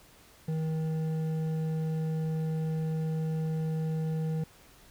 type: tone with hard clipping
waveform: triangle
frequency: 158.8 Hz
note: D#3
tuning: 36 cents sharp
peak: -30 dBFS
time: 0.48-4.44 s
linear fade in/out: 5 ms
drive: 11 dB
effects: pink hiss -57 dBFS RMS until 4.9 s